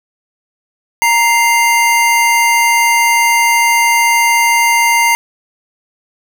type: tone pair together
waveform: square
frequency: 932.3 / 2093 Hz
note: A#5 / C7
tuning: 0 / 0 cents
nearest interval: octave + major second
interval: 1400 cents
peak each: -12 dBFS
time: 1.02-5.15 s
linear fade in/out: 0 ms
effects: none